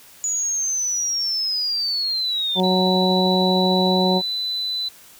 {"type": "linear sweep", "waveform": "sine", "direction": "down", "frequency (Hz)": [6890, 3520], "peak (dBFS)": -20, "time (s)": [0.24, 2.6], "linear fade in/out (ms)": 0}
{"type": "harmonic tone", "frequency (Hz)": 185, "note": "F#3", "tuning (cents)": 0, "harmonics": [1, 2, 3, 4, 5], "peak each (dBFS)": [-19, -22, -24, -25, -26], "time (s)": [2.55, 4.22], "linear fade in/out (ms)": 50}
{"type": "tone with pitch glide", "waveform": "sine", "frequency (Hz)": [3951, 4002], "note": ["B7", "B7"], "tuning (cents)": [0, 22], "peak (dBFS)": -22, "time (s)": [2.63, 4.89], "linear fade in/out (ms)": 10, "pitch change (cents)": 22, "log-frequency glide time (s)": [3.87, 4.36]}
{"effects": ["white hiss -47 dBFS RMS until 5.19 s"]}